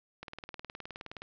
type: click train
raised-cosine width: 0.3 ms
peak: -26 dBFS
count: 20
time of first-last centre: 0.23-1.22 s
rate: 19.2 Hz
effects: resampled to 16000 Hz + 9-bit